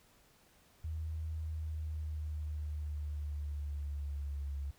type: tone with pitch glide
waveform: sine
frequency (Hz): 79.2 to 70.15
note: D#2 to C#2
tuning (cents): +31 to +21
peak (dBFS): -36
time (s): 0.84-4.71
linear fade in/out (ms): 5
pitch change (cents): -210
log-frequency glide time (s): 1.34-4.58
effects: pink hiss -66 dBFS RMS until 4.78 s